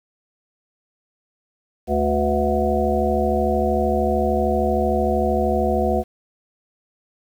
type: harmonic tone with a mistuned harmonic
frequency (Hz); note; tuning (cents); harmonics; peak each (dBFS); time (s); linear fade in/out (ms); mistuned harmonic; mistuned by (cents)
73.1; D2; -7; 1 / 3 / 5 / 7 / 9 / 10; -24 / -24 / -24 / -24 / -24 / -24; 1.87-6.04; 50; 7; -49
effects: 8-bit